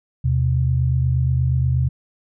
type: tone pair together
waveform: sine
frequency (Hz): 79.51 / 127.9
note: D#2 / C3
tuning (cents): +38 / -39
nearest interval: minor sixth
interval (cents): 823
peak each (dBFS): -20 / -17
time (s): 0.24-1.89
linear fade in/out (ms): 10
effects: none